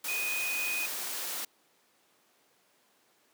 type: tone in noise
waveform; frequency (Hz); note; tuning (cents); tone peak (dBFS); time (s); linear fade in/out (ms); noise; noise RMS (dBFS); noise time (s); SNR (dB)
sine; 2489; D#7; 0; -31; 0.08-0.86; 5; white; -36; 0.04-1.45; +2
effects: pink hiss -67 dBFS RMS until 3.33 s + high-pass 300 Hz 12 dB/octave